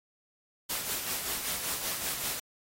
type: noise with tremolo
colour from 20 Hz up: white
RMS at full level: -32 dBFS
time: 0.69-2.4 s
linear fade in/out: 10 ms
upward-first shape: sine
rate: 5.2 Hz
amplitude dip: 45%
effects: AAC 48 kbps

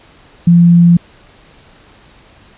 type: tone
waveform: sine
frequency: 172 Hz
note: F3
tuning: 26 cents flat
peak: -3 dBFS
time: 0.47-0.97 s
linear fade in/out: 5 ms
effects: pink hiss -44 dBFS RMS until 2.57 s + resampled to 8000 Hz

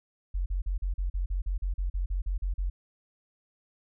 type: tone bursts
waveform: sine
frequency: 45.55 Hz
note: F#1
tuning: 26 cents flat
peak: -26 dBFS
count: 15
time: 0.34-2.7 s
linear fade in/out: 10 ms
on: 120 ms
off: 40 ms
effects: none

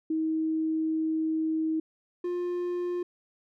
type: tone pair in turn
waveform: sine / triangle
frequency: 317.7 / 353.7 Hz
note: D#4 / F4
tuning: +36 / +22 cents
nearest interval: major second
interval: 186 cents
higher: second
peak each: -25 / -26 dBFS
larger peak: first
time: 0.1-1.8 / 2.24-3.03 s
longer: first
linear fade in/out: 5 ms
effects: none

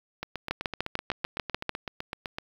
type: two click trains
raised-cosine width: 0.3 ms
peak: -11 / -17 dBFS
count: 9 / 18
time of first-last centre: 0.51-1.693 / 0.23-2.385 s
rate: 6.76 / 7.89 Hz
effects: 7-bit

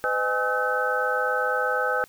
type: tone cluster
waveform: sine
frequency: 506 / 614 / 826 / 1287 / 1524 Hz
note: B4 / D#5 / G#5 / E6 / G6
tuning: +42 / -23 / -10 / -42 / -49 cents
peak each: -27 / -32 / -30 / -28 / -26 dBFS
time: 0.04-2.04 s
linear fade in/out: 0 ms
effects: white hiss -54 dBFS RMS until 2.08 s

